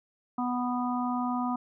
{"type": "harmonic tone", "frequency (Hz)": 246.9, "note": "B3", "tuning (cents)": 0, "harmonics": [1, 3, 4, 5], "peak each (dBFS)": [-29, -34, -35, -36], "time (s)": [0.38, 1.56], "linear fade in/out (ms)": 5, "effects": []}